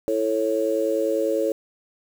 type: harmonic tone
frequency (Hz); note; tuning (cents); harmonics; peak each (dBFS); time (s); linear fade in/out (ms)
110; A2; 0; 3 / 4 / 5; -26 / -24 / -23; 0.08-1.52; 0
effects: 7-bit